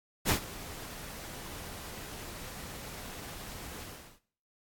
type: noise with ADSR envelope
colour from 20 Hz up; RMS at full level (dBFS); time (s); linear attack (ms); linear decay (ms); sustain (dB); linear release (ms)
pink; -25; 0.25-4.2; 44; 100; -19; 390
effects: noise-tail reverb RT60 0.5 s tail -17 dB re dry + AAC 64 kbps